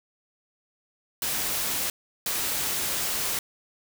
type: noise bursts at uneven times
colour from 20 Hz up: white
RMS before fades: -28 dBFS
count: 2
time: 1.22-1.9 / 2.26-3.39 s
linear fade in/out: 2 ms
effects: none